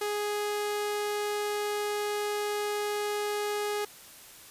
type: tone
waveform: sawtooth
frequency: 415.3 Hz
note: G#4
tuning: in tune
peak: -25 dBFS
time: 0.01-3.85 s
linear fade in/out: 5 ms
effects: white hiss -50 dBFS RMS until 4.5 s + resampled to 32000 Hz